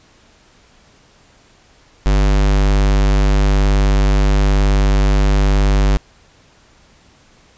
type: tone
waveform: square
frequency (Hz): 49.48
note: G1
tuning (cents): +17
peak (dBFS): -11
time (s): 2.06-5.97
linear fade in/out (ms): 0
effects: pink hiss -50 dBFS RMS until 7.57 s + resampled to 16000 Hz